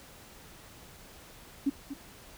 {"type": "tone with echo", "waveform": "sine", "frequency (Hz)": 278, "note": "C#4", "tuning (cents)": 5, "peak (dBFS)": -23, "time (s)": [1.66, 1.7], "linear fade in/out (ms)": 10, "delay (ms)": 240, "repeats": 1, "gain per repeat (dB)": -11, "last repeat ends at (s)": 1.94, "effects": ["pink hiss -52 dBFS RMS until 2.37 s"]}